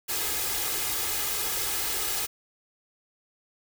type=noise with comb filter; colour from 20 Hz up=white; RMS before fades=-29 dBFS; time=0.08-2.27 s; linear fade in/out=20 ms; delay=2.4 ms; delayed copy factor=+0.65; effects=none